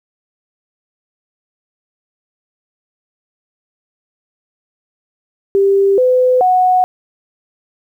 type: tone with pitch steps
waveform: sine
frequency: 394.2 / 506 / 736 Hz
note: G4 / B4 / F#5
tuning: +10 / +42 / -9 cents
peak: -8 dBFS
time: 5.55-6.84 s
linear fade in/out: 0 ms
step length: 430 ms
effects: 8-bit